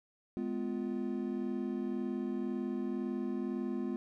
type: chord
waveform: triangle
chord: F diminished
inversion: first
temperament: just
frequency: 209.5 / 251.4 / 349.2 Hz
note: Ab3 / Cb4 / F4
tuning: +15 / +31 / 0 cents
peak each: -36 / -35 / -37 dBFS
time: 0.37-3.96 s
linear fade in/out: 0 ms
effects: none